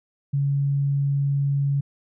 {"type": "tone", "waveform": "sine", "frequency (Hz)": 140.3, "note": "C#3", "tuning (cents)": 21, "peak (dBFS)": -19, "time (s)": [0.33, 1.81], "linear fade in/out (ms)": 10, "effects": []}